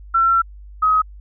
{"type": "tone pair in turn", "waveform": "sine", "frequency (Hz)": [1351, 1267.2], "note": ["E6", "D#6"], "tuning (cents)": [42, 31], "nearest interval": "minor second", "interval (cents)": 111, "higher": "first", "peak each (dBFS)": -12, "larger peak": "neither", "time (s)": [[0.14, 0.42], [0.82, 1.02]], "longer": "first", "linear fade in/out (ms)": 10, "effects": ["added 50 Hz sine -36 dBFS peak until 1.2 s"]}